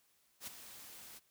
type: noise with ADSR envelope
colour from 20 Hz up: white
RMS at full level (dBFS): -43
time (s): 0.4-1.2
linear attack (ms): 73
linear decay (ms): 11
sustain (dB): -10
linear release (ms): 28
effects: white hiss -73 dBFS RMS until 1.3 s